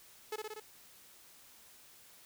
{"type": "tone with echo", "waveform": "sawtooth", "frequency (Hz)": 430, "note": "A4", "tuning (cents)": -40, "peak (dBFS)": -32, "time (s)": [0.32, 0.36], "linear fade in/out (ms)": 5, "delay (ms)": 60, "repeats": 4, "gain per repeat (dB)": -2, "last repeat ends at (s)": 0.6, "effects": ["white hiss -59 dBFS RMS until 2.25 s"]}